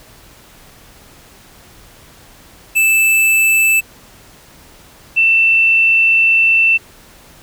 square / sine tone pair in turn, 2637 / 2675 Hz, E7 / E7, 0 / +25 cents, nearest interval unison, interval 25 cents, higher second, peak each -10 / -8 dBFS, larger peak second, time 2.75-3.81 / 5.16-6.78 s, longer second, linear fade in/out 20 ms, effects pink hiss -43 dBFS RMS until 7.42 s

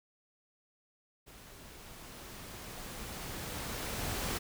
pink noise with level ramp, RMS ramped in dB -54 to -35 dBFS, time 1.26-4.39 s, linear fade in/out 20 ms, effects none

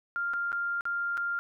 sine tone with dropouts, 1396.9 Hz, F6, in tune, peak -28 dBFS, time 0.16-1.39 s, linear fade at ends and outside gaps 0 ms, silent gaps 0.335-0.339 / 0.519-0.528 / 0.809-0.854 / 1.172-1.177 s, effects none

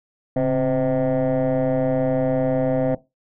sine tone with frequency modulation, 391.5 Hz, G4, 2 cents flat, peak -15 dBFS, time 0.36-2.95 s, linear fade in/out 5 ms, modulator 126 Hz, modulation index 2.3, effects noise-tail reverb RT60 0.2 s tail -17 dB re dry + tanh soft clip ceiling -16 dBFS

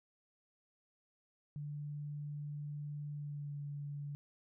sine tone with pitch glide, 146.83 to 144.22 Hz, D3 to D3, 0 to -31 cents, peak -40 dBFS, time 1.56-4.15 s, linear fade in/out 0 ms, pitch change -31 cents, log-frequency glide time 3.13-3.56 s, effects none

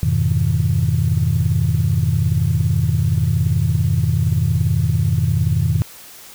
sine chord, F half-diminished seventh, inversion none, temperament just, 87.31 / 104.77 / 125.72 / 157.15 Hz, F2 / Ab2 / Cb3 / Eb3, 0 / +16 / +31 / +18 cents, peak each -19 dBFS, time 0.03-5.82 s, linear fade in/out 0 ms, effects tanh soft clip ceiling -6 dBFS + white hiss -40 dBFS RMS until 6.34 s

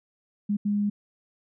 sine tone bursts at uneven times, 205.4 Hz, G#3, 19 cents flat, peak -22 dBFS, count 2, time 0.49-0.57 / 0.65-0.9 s, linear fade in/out 10 ms, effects none

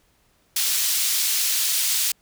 pink high-pass noise, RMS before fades -22 dBFS, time 0.56-2.12 s, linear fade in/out 5 ms, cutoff 4000 Hz, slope 12 dB/octave, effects pink hiss -63 dBFS RMS until 2.21 s

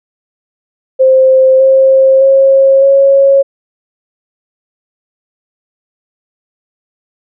sine tone with pitch steps, 524 / 532.2 / 540.6 / 549.1 Hz, C5 / C5 / C#5 / C#5, +2 / +29 / -44 / -17 cents, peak -3 dBFS, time 0.99-3.43 s, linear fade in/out 20 ms, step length 610 ms, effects none

